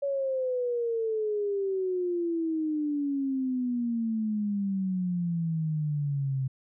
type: exponential sweep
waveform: sine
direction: down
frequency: 565 to 130.81 Hz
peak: -26 dBFS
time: 0.02-6.48 s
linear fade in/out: 10 ms
effects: none